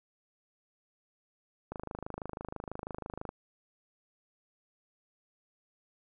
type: click train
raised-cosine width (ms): 1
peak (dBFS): -24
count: 42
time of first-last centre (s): 1.72-3.291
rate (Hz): 26.1
effects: none